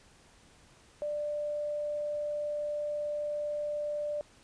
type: tone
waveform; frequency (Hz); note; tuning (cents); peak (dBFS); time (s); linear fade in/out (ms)
sine; 592; D5; +14; -31; 1.02-4.21; 0
effects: pink hiss -60 dBFS RMS until 4.43 s + resampled to 22050 Hz